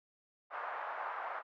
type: band-pass noise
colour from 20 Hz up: white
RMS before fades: -41 dBFS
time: 0.5-1.43 s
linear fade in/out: 50 ms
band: 650 to 1400 Hz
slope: 24 dB/octave
effects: none